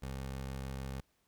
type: tone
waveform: 20% pulse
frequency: 66.6 Hz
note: C2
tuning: 31 cents sharp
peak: -34 dBFS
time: 0.02-1.01 s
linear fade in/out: 10 ms
effects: pink hiss -75 dBFS RMS until 1.27 s